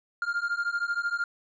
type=beating tone pair; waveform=triangle; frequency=1396.9 / 1409.9 Hz; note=F6 / F6; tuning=0 / +16 cents; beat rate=13 Hz; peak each=-28 dBFS; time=0.22-1.24 s; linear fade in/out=2 ms; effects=resampled to 16000 Hz